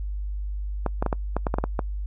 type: clicks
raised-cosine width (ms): 1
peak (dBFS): -10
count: 10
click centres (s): 0.863 / 1.025 / 1.063 / 1.128 / 1.366 / 1.468 / 1.541 / 1.585 / 1.64 / 1.792
effects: noise-tail reverb RT60 0.1 s tail -26 dB re dry + added 50 Hz sine -27 dBFS peak until 2.06 s